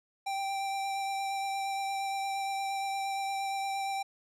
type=tone with vibrato; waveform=square; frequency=784 Hz; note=G5; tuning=in tune; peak=-32 dBFS; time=0.26-4.03 s; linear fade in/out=10 ms; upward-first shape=triangle; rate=8.6 Hz; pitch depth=15 cents each way; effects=low-pass 10000 Hz 12 dB/octave